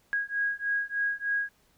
sine beating tone pair, 1643 / 1646.3 Hz, G#6 / G#6, -19 / -16 cents, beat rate 3.3 Hz, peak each -30 dBFS, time 0.13-1.49 s, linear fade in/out 0 ms, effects pink hiss -66 dBFS RMS until 1.77 s

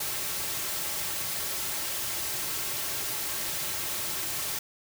white noise with comb filter, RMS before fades -32 dBFS, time 0-4.59 s, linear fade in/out 5 ms, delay 4.1 ms, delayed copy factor -0.5, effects none

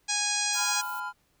harmonic tone, 826 Hz, G#5, 10 cents flat, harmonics 1 / 2 / 3 / 4 / 5 / 6 / 7 / 8 / 9 / 10, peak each -36 / -36 / -34 / -37 / -35 / -34 / -33 / -33 / -37 / -37 dBFS, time 0.08-0.82 s, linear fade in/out 20 ms
violet noise, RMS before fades -44 dBFS, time 0.53-1 s, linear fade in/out 5 ms
triangle chord, F diminished, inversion first, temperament just, 838.1 / 1005.8 / 1396.9 Hz, Ab5 / Cb6 / F6, +16 / +31 / 0 cents, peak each -37 / -34 / -33 dBFS, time 0.54-1.13 s, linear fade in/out 50 ms
effects pink hiss -69 dBFS RMS until 1.4 s

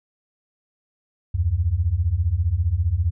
sine beating tone pair, 76.4 / 91.4 Hz, D#2 / F#2, -31 / -21 cents, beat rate 15 Hz, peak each -22 / -20 dBFS, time 1.34-3.11 s, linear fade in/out 10 ms, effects none

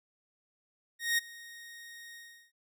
sawtooth tone with ADSR envelope, 1864.7 Hz, A#6, in tune, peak -21 dBFS, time 0.99-2.52 s, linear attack 190 ms, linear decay 15 ms, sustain -22 dB, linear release 370 ms, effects none

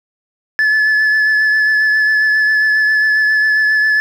sine tone with vibrato, 1726 Hz, A6, 34 cents flat, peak -7 dBFS, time 0.59-4 s, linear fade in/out 0 ms, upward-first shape triangle, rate 7.4 Hz, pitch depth 21 cents each way, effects tanh soft clip ceiling -9 dBFS + 7-bit

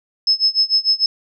sine tone with tremolo, 5200 Hz, E8, 24 cents flat, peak -10 dBFS, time 0.27-1.06 s, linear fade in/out 2 ms, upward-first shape sine, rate 6.7 Hz, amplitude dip 95%, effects none

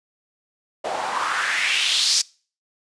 white noise with band-pass filter sweep, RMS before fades -22 dBFS, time 0.84-2.22 s, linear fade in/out 10 ms, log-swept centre 610 to 5500 Hz, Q 3.2, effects noise-tail reverb RT60 0.4 s tail -24 dB re dry + resampled to 22050 Hz

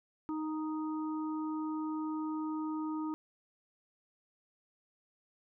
harmonic tone, 311.1 Hz, D#4, in tune, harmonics 1 / 3 / 4, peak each -34 / -44 / -46 dBFS, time 0.29-3.14 s, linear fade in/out 0 ms, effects none

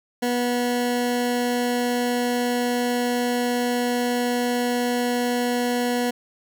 20% pulse tone, 243.8 Hz, B3, 22 cents flat, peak -16 dBFS, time 0.22-6.11 s, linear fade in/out 10 ms, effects none

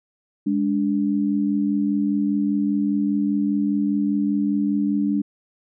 sine tone pair together, 205.3 / 290.3 Hz, G#3 / D4, -20 / -20 cents, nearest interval tritone, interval 600 cents, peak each -21 dBFS, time 0.46-5.22 s, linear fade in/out 10 ms, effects none

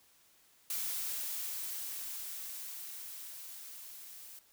blue noise with level ramp, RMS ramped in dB -36 to -51 dBFS, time 0.7-4.39 s, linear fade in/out 2 ms, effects white hiss -66 dBFS RMS until 4.52 s

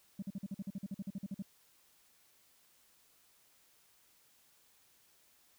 sine tone bursts, 196 Hz, G3, in tune, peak -35 dBFS, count 16, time 0.19-1.424 s, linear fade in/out 5 ms, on 34 ms, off 46 ms, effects tanh soft clip ceiling -35 dBFS + white hiss -68 dBFS RMS until 5.58 s

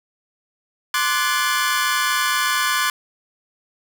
sawtooth chord, D dominant seventh, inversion third, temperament equal with one note detuned, 1046.5 / 1174.7 / 1480 / 1719.8 Hz, C6 / D6 / F#6 / A6, 0 / 0 / 0 / -40 cents, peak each -20 dBFS, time 0.94-2.9 s, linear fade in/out 2 ms, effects none

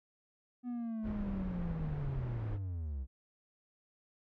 triangle linear sweep, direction down, 248.7 to 61.74 Hz, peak -34 dBFS, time 0.63-3.07 s, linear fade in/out 50 ms
brown noise, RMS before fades -41 dBFS, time 1.02-2.59 s, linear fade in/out 50 ms
effects low-pass 2000 Hz 12 dB/octave

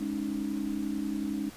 sine chord, Ab suspended fourth, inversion none, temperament equal with one note detuned, 207.7 / 277.2 / 308.3 Hz, Ab3 / Db4 / Eb4, 0 / 0 / -16 cents, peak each -34 dBFS, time 0-1.5 s, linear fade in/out 10 ms, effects pink hiss -49 dBFS RMS until 1.56 s + resampled to 32000 Hz

